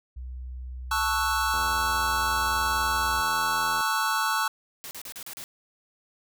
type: tone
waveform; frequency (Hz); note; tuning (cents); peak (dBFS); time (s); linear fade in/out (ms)
sine; 62.9; B1; +32; -34; 0.16-3.21; 10
type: chord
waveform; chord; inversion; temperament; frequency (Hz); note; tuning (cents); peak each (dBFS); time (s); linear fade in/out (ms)
square; F# minor seventh; first; equal; 880 / 1108.7 / 1318.5 / 1480; A5 / C#6 / E6 / F#6; 0 / 0 / 0 / 0; -30; 0.91-4.48; 5
type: click train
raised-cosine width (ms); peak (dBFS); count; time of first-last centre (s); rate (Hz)
1; -27; 191; 1.54-3.807; 83.8
type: noise bursts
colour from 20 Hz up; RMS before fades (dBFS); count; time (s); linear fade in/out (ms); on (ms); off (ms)
white; -39; 6; 4.84-5.44; 0; 70; 36
effects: none